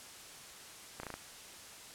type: slowing click train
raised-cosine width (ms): 0.5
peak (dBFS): -26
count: 5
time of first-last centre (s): 1-1.14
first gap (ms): 33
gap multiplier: 1.04
effects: white hiss -51 dBFS RMS until 1.94 s + low-pass 10000 Hz 12 dB/octave